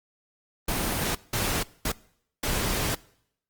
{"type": "noise bursts at uneven times", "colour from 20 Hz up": "pink", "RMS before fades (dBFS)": -27, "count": 4, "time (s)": [[0.68, 1.15], [1.33, 1.63], [1.85, 1.92], [2.43, 2.95]], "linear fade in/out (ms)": 5, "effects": ["noise-tail reverb RT60 0.7 s tail -22 dB re dry", "Opus 24 kbps"]}